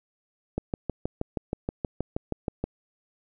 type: click train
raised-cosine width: 2 ms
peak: -14 dBFS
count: 14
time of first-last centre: 0.58-2.64 s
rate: 6.31 Hz
effects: none